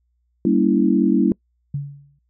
sine chord, G diminished seventh, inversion none, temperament equal with one note detuned, 196 / 233.1 / 283.7 / 329.6 Hz, G3 / Bb3 / Db4 / Fb4, 0 / 0 / +40 / 0 cents, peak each -19 dBFS, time 0.45-1.32 s, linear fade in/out 2 ms
sine tone with exponential decay, 142 Hz, C#3, 42 cents sharp, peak -19 dBFS, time 1.74-2.19 s, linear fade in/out 5 ms, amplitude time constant 97 ms
effects noise-tail reverb RT60 0.1 s tail -25 dB re dry + added 60 Hz sine -64 dBFS peak until 2.29 s

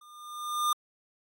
square tone with level ramp, 1206 Hz, D6, 46 cents sharp, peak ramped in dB -53 to -23 dBFS, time 0.01-0.73 s, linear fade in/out 5 ms, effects AAC 64 kbps

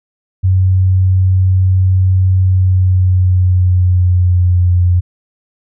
sine tone with pitch glide, 93.4 to 89.08 Hz, F#2 to F2, +17 to +35 cents, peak -7 dBFS, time 0.43-5.01 s, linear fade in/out 20 ms, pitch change -82 cents, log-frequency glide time 2.39-4.72 s, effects none

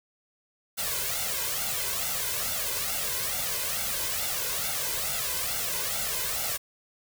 white noise with flanger, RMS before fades -30 dBFS, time 0.77-6.58 s, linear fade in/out 20 ms, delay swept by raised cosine 1.4 to 2 ms, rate 2.3 Hz, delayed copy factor +0.8, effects none

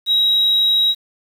sine tone, 3833 Hz, A#7, 47 cents sharp, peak -11 dBFS, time 0.06-0.95 s, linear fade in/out 50 ms, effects tanh soft clip ceiling -8 dBFS + 7-bit

